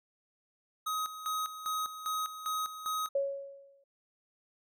square tone with tremolo, 1262 Hz, D#6, 24 cents sharp, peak -32 dBFS, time 0.86-3.09 s, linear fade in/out 10 ms, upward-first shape square, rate 2.5 Hz, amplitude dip 70%
sine tone with exponential decay, 554.4 Hz, C#5, in tune, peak -25 dBFS, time 3.15-3.84 s, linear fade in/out 5 ms, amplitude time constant 150 ms
effects none

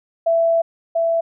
sine tone pair in turn, 665 / 665 Hz, E5 / E5, +15 / +15 cents, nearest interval unison, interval 0 cents, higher neither, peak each -13 / -15 dBFS, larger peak first, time 0.26-0.62 / 0.95-1.21 s, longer first, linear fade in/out 10 ms, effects none

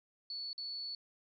sine tone with dropouts, 4435 Hz, C#8, in tune, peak -39 dBFS, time 0.3-0.95 s, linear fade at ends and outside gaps 2 ms, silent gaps 0.531-0.579 s, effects none

